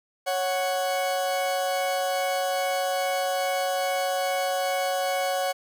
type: tone pair together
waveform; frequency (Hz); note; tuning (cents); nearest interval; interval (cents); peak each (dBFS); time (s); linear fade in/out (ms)
40% pulse; 554.4 / 740; C#5 / F#5; 0 / 0; perfect fourth; 500; -26; 0.26-5.53; 20
effects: 10-bit